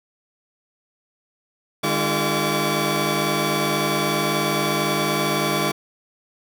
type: tone cluster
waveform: 15% pulse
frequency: 150.2 / 203.4 / 344.9 / 1146 Hz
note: D3 / G#3 / F4 / D6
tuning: +39 / -36 / -22 / -43 cents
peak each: -19 dBFS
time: 1.83-5.72 s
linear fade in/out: 10 ms
effects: none